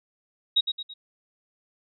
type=tone with echo; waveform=sine; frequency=3800 Hz; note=A#7; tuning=33 cents sharp; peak=-17 dBFS; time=0.56-0.61 s; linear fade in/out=10 ms; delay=110 ms; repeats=3; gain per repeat=-7 dB; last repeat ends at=0.94 s; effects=none